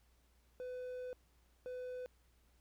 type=tone bursts at uneven times; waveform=triangle; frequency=502 Hz; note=B4; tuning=28 cents sharp; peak=-40 dBFS; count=2; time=0.6-1.13 / 1.66-2.06 s; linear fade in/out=0 ms; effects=added 60 Hz sine -69 dBFS peak until 2.6 s + pink hiss -75 dBFS RMS until 2.6 s